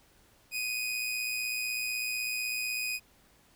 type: tone with amplitude modulation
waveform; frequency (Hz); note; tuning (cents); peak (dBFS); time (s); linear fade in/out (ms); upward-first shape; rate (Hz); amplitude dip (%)
sawtooth; 2492; D#7; +2; -26; 0.51-3; 50; sine; 116; 40
effects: pink hiss -63 dBFS RMS until 3.55 s